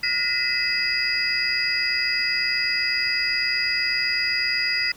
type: tone cluster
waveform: sine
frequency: 1433 / 1887 / 2015 / 2583 / 4887 Hz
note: F6 / A#6 / B6 / E7 / D#8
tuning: +44 / +21 / +34 / -36 / -32 cents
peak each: -33 / -30 / -25 / -29 / -24 dBFS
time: 0.03-4.92 s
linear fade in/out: 5 ms
effects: pink hiss -48 dBFS RMS until 4.96 s